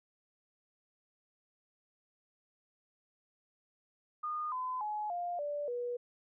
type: tone with pitch steps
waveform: sine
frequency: 1223 / 1016.6 / 845 / 702.4 / 583.9 / 485.3 Hz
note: D#6 / B5 / G#5 / F5 / D5 / B4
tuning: -30 / +50 / +30 / +10 / -10 / -30 cents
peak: -34 dBFS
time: 4.23-5.97 s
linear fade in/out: 10 ms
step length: 290 ms
effects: none